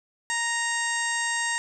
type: harmonic tone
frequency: 932.3 Hz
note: A#5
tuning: in tune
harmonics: 1 / 2 / 3 / 4 / 5 / 6 / 7 / 8 / 9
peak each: -32 / -27 / -37 / -38 / -41 / -40 / -38 / -34 / -35 dBFS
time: 0.3-1.58 s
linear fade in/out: 0 ms
effects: none